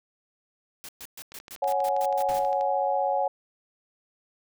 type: noise bursts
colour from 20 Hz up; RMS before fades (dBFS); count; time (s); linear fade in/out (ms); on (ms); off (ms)
white; -41; 10; 0.84-2.39; 0; 47; 120
type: click train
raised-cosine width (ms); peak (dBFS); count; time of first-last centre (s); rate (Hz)
0.2; -27; 17; 1.32-2.61; 12.4
type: chord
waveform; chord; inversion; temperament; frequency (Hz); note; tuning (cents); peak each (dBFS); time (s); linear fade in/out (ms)
sine; C# suspended fourth; none; equal with one note detuned; 554.4 / 740 / 835.9; C#5 / F#5 / G#5; 0 / 0 / +11; -27; 1.62-3.28; 5
type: noise with exponential decay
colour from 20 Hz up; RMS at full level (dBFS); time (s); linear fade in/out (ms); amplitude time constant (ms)
pink; -37; 2.29-2.67; 0; 81
effects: none